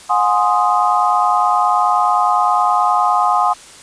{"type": "chord", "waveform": "sine", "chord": "Ab dominant seventh", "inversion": "third", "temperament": "equal with one note detuned", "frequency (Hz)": [721, 830.6, 1046.5, 1244.5], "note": ["Gb5", "Ab5", "C6", "Eb6"], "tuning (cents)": [-45, 0, 0, 0], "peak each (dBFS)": -17, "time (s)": [0.09, 3.54], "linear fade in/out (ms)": 20, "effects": ["white hiss -39 dBFS RMS until 3.82 s", "resampled to 22050 Hz"]}